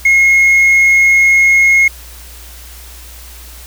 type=tone with tanh clipping; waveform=sine; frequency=2159 Hz; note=C#7; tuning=46 cents flat; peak=-6 dBFS; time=0.05-1.88 s; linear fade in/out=5 ms; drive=2 dB; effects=added 60 Hz sine -33 dBFS peak until 3.66 s + white hiss -36 dBFS RMS until 3.66 s